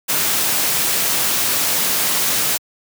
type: noise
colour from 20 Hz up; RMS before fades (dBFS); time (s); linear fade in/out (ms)
white; -18; 0.08-2.58; 20
effects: high-pass 100 Hz 12 dB/octave